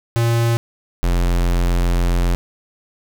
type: tone pair in turn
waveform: square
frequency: 116.54 / 43.65 Hz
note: A#2 / F1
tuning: 0 / 0 cents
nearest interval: octave + perfect fourth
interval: 1700 cents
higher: first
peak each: -15 dBFS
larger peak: neither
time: 0.16-0.57 / 1.03-2.35 s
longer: second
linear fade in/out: 0 ms
effects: 7-bit